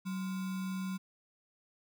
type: tone with sample-and-hold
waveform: sine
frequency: 188.1 Hz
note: F#3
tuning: 29 cents sharp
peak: -34 dBFS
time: 0.05-0.98 s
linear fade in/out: 20 ms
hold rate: 1225 Hz
effects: none